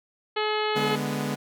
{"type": "harmonic tone", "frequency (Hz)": 426.7, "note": "G#4", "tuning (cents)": 47, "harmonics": [1, 2, 3, 4, 5, 6, 7, 8, 9, 10], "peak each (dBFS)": [-27, -30, -32, -36, -35, -38, -35, -39, -43, -39], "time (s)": [0.36, 0.96], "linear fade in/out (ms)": 10}
{"type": "chord", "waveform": "sawtooth", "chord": "G# diminished", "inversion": "second", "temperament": "equal", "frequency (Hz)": [146.83, 207.7, 246.9], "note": ["D3", "G#3", "B3"], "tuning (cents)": [0, 0, 0], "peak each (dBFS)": -27, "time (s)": [0.75, 1.36], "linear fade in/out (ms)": 20}
{"effects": []}